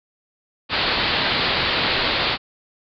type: low-pass noise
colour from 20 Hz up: white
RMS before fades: -21 dBFS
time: 0.69-2.38 s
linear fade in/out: 50 ms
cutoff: 4600 Hz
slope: 96 dB/octave
effects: none